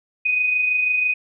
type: tone with amplitude modulation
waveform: sine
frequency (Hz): 2495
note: D#7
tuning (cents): +4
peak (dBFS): -15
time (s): 0.25-1.14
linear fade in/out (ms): 10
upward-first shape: sine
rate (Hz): 26.1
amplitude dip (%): 40
effects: none